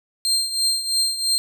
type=tone with tremolo; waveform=30% pulse; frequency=4179 Hz; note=C8; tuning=3 cents flat; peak=-13 dBFS; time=0.25-1.38 s; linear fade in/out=0 ms; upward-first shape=triangle; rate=3 Hz; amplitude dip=75%; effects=none